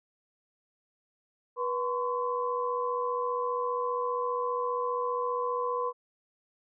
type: tone cluster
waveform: sine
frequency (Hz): 487.5 / 1024 / 1119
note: B4 / C6 / C#6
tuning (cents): -23 / -38 / +16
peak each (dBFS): -31 / -31 / -37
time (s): 1.56-5.93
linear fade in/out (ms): 50
effects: none